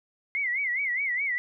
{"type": "tone with vibrato", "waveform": "sine", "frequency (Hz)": 2093, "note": "C7", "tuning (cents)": 0, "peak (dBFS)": -25, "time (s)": [0.35, 1.38], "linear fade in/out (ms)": 0, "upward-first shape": "sine", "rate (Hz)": 4.8, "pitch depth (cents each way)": 150, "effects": []}